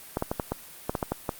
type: clicks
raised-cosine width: 1 ms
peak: -12 dBFS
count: 10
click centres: 0.171 / 0.224 / 0.315 / 0.398 / 0.52 / 0.895 / 0.952 / 1.028 / 1.12 / 1.292 s
effects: white hiss -46 dBFS RMS until 1.39 s + Opus 32 kbps